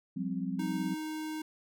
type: chord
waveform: sine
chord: F suspended second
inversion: none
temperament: equal with one note detuned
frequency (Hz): 177.56 / 196 / 261.6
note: F3 / G3 / C4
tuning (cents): +29 / 0 / 0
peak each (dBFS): -36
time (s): 0.16-0.95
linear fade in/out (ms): 10
type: tone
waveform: square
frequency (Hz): 311.1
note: D#4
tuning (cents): 0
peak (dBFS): -36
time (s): 0.59-1.42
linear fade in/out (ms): 5
effects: none